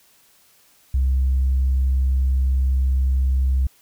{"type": "tone", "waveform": "sine", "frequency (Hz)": 65.8, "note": "C2", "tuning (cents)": 10, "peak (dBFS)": -14, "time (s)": [0.94, 3.67], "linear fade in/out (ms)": 5, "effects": ["tanh soft clip ceiling -13 dBFS", "white hiss -56 dBFS RMS until 3.81 s"]}